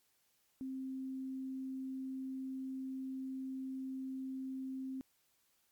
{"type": "tone", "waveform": "sine", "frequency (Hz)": 263.5, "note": "C4", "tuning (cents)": 12, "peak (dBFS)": -39, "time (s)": [0.61, 5.01], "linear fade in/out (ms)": 0, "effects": ["white hiss -75 dBFS RMS until 5.71 s", "MP3 96 kbps"]}